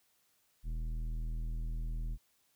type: tone with tanh clipping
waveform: triangle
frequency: 40.22 Hz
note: E1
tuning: 42 cents flat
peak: -36 dBFS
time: 0.63-2.18 s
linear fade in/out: 50 ms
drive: 15 dB
effects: white hiss -73 dBFS RMS until 2.55 s